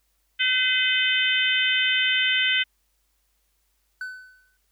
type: harmonic tone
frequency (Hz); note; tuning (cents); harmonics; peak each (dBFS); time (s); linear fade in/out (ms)
510; C5; -44; 3 / 4 / 5 / 6 / 7; -26 / -25 / -27 / -23 / -30; 0.39-2.64; 20
type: tone with exponential decay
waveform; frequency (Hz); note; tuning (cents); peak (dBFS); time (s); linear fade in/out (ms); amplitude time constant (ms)
triangle; 1508; F#6; +32; -26; 4.01-4.57; 2; 120
effects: added 50 Hz sine -70 dBFS peak until 4.71 s + white hiss -71 dBFS RMS until 4.71 s